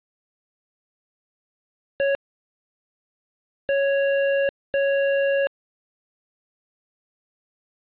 square tone bursts at uneven times, 554.4 Hz, C#5, in tune, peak -19 dBFS, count 3, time 2-2.15 / 3.69-4.49 / 4.74-5.47 s, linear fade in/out 0 ms, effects resampled to 8000 Hz + 10-bit

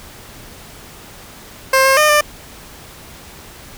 15% pulse tone with pitch steps, 530 / 535 / 607 / 596 Hz, C5 / C5 / D#5 / D5, +22 / +38 / -43 / +25 cents, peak -3 dBFS, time 1.73-2.21 s, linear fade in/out 5 ms, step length 120 ms, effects pink hiss -38 dBFS RMS until 3.77 s

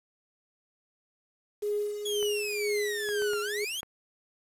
sine tone with tremolo, 415.3 Hz, G#4, in tune, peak -26 dBFS, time 1.62-3.65 s, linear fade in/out 10 ms, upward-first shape sine, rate 2 Hz, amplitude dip 60%
sawtooth exponential two-way sweep, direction down then up, 3392 to 1347 to 3392 Hz, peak -29 dBFS, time 2.05-3.81 s, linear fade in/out 10 ms, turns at 3.41 s
clicks, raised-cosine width 0.5 ms, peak -27 dBFS, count 5, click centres 2.228 / 3.089 / 3.221 / 3.334 / 3.831 s
effects resampled to 32000 Hz + 8-bit

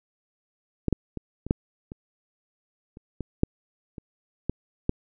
clicks, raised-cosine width 3 ms, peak -10 / -8 / -19 / -21 / -7 / -24 / -30 / -18 / -6 / -25 / -12 / -9 dBFS, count 12, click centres 0.883 / 0.927 / 1.173 / 1.466 / 1.509 / 1.919 / 2.971 / 3.207 / 3.434 / 3.982 / 4.496 / 4.894 s, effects none

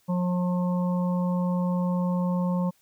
harmonic tone, 179 Hz, F3, 43 cents sharp, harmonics 1 / 3 / 5 / 6, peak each -23 / -33 / -37 / -39 dBFS, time 0.08-2.71 s, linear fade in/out 20 ms, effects white hiss -65 dBFS RMS until 2.81 s

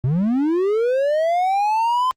triangle linear sweep, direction up, 118.4 to 1036 Hz, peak -14 dBFS, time 0.04-2.11 s, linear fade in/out 0 ms, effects Opus 48 kbps

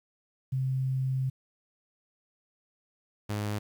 sine / sawtooth tone pair in turn, 131.5 / 104.37 Hz, C3 / G#2, +9 / +9 cents, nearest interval major third, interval 400 cents, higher first, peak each -26 dBFS, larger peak neither, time 0.52-1.3 / 3.29-3.59 s, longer first, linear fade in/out 10 ms, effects 10-bit

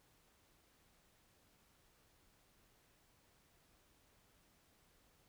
silence, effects pink hiss -72 dBFS RMS until 5.28 s

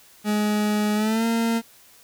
40% pulse tone with pitch glide, 210 to 229 Hz, G#3 to A#3, +19 to -31 cents, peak -19 dBFS, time 0.24-1.62 s, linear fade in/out 50 ms, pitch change +150 cents, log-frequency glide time 0.95-1.25 s, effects white hiss -52 dBFS RMS until 2.03 s

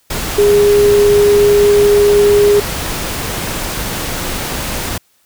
sine tone in noise, 410 Hz, G#4, 22 cents flat, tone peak -6 dBFS, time 0.38-2.6 s, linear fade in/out 5 ms, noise pink, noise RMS -20 dBFS, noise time 0.1-4.98 s, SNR +11 dB, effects white hiss -56 dBFS RMS until 5.25 s

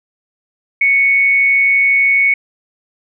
sine tone with amplitude modulation, 2217 Hz, C#7, in tune, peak -7 dBFS, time 0.81-2.34 s, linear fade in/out 5 ms, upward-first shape sine, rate 198 Hz, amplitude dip 35%, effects none

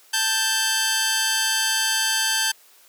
10% pulse tone pair together, 880 / 1568 Hz, A5 / G6, 0 / 0 cents, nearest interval minor seventh, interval 1000 cents, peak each -17 / -12 dBFS, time 0.13-2.52 s, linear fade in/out 10 ms, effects white hiss -53 dBFS RMS until 2.88 s + high-pass 400 Hz 12 dB/octave

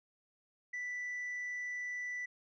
sine tone, 1975.5 Hz, B6, in tune, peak -35 dBFS, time 0.73-2.26 s, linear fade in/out 10 ms, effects tanh soft clip ceiling -36 dBFS

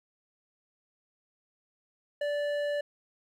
sine tone with hard clipping, 583 Hz, D5, 13 cents flat, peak -30 dBFS, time 2.21-2.81 s, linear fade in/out 5 ms, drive 10 dB, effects none

